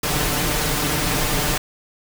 pink noise with comb filter, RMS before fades -21 dBFS, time 0.03-1.58 s, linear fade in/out 5 ms, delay 6.7 ms, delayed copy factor +0.65, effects none

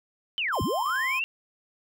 sine linear two-way sweep, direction down then up, 3136 to 61.6 to 2801 Hz, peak -25 dBFS, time 0.38-1.24 s, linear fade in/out 0 ms, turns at 0.62 s
clicks, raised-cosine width 0.3 ms, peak -33 dBFS, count 5, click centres 0.486 / 0.553 / 0.864 / 0.897 / 0.958 s
square tone, 1046.5 Hz, C6, in tune, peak -31 dBFS, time 0.52-1.2 s, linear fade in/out 20 ms
effects none

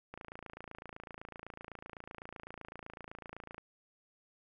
click train, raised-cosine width 0.5 ms, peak -30 dBFS, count 97, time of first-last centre 0.14-3.581 s, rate 27.9 Hz, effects none

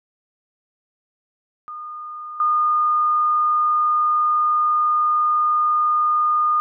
sine tone with level steps, 1221 Hz, D#6, 33 cents flat, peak -30 / -15 dBFS, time 1.68-6.6 s, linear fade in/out 0 ms, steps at 2.4 s, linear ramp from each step 2 ms, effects none

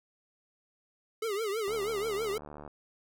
square tone with vibrato, 422.6 Hz, G#4, 30 cents sharp, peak -31 dBFS, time 1.22-2.38 s, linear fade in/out 5 ms, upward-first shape triangle, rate 6.2 Hz, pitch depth 170 cents each way
click train, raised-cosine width 1 ms, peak -31 dBFS, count 75, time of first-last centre 1.68-2.677 s, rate 74.2 Hz
effects none

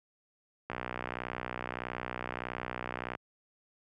click train, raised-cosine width 0.5 ms, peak -20 dBFS, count 152, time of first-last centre 0.7-3.151 s, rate 61.6 Hz, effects high-pass 80 Hz 12 dB/octave

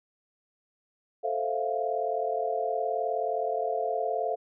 sine chord, F major seventh, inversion first, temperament equal, 440 / 523.3 / 659.3 / 698.5 Hz, A4 / C5 / E5 / F5, 0 / 0 / 0 / 0 cents, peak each -32 / -34 / -33 / -30 dBFS, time 1.23-4.36 s, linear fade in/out 20 ms, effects none

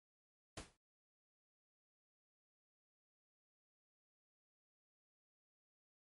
pink noise with exponential decay, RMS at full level -44 dBFS, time 0.57-0.77 s, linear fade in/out 5 ms, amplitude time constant 42 ms, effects MP3 48 kbps

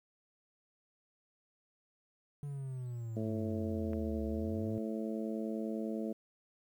triangle exponential two-way sweep, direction down then up, 145.7 to 73.42 to 111.7 Hz, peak -36 dBFS, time 2.43-4.78 s, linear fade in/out 0 ms, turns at 4.26 s
harmonic tone, 110 Hz, A2, in tune, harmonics 2 / 3 / 4 / 5 / 6, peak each -37 / -41 / -43 / -45 / -47 dBFS, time 3.16-6.13 s, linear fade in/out 10 ms
click, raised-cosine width 0.5 ms, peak -35 dBFS, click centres 3.933 s
effects 11-bit

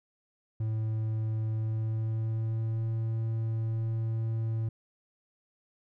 triangle tone with pitch glide, 110 to 112.38 Hz, A2 to A2, 0 to +37 cents, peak -26 dBFS, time 0.6-4.69 s, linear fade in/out 5 ms, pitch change +37 cents, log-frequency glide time 1.52-2.83 s, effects none

